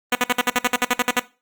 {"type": "tone bursts", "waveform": "5% pulse", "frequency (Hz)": 246.9, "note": "B3", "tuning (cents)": 0, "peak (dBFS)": -4, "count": 13, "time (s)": [0.12, 1.197], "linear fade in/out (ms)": 5, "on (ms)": 33, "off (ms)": 54, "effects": ["noise-tail reverb RT60 0.3 s tail -18 dB re dry", "Opus 24 kbps"]}